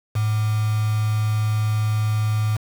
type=tone with quantisation; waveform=sine; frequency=107.5 Hz; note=A2; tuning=40 cents flat; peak=-18 dBFS; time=0.15-2.57 s; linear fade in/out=10 ms; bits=5; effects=none